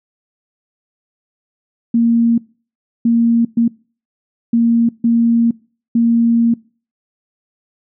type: tone bursts at uneven times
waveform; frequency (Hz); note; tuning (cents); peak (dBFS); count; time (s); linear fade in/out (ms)
sine; 232.5; A#3; -4; -9; 6; 1.94-2.38 / 3.05-3.45 / 3.57-3.68 / 4.53-4.89 / 5.04-5.51 / 5.95-6.54; 5
effects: noise-tail reverb RT60 0.4 s tail -24 dB re dry